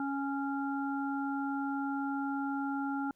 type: harmonic tone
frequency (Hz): 277.2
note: C#4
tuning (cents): 0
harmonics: 1 / 3 / 5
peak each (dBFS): -33 / -38 / -40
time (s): 0-3.11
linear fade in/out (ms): 2
effects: pink hiss -75 dBFS RMS until 3.15 s